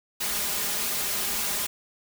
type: noise with comb filter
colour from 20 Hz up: white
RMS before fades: -28 dBFS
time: 0.2-1.67 s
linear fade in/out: 10 ms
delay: 4.9 ms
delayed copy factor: +0.7
effects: none